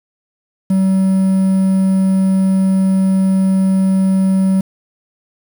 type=tone with quantisation; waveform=triangle; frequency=190.6 Hz; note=G3; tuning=48 cents flat; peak=-8 dBFS; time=0.7-4.61 s; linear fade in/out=5 ms; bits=6; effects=none